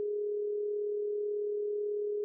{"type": "tone with amplitude modulation", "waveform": "sine", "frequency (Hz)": 415.3, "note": "G#4", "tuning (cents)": 0, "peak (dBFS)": -29, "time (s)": [0, 2.24], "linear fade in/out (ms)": 0, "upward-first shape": "sine", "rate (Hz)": 38.2, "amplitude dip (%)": 35, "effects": []}